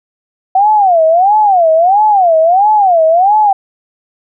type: tone with vibrato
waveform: sine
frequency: 740 Hz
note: F#5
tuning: in tune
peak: -5 dBFS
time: 0.55-3.53 s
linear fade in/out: 5 ms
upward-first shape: sine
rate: 1.5 Hz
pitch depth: 260 cents each way
effects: none